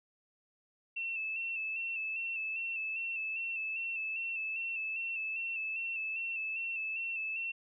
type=tone with vibrato; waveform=sine; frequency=2661 Hz; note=E7; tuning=16 cents sharp; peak=-34 dBFS; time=0.96-7.52 s; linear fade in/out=10 ms; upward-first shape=square; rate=2.5 Hz; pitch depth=30 cents each way; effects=none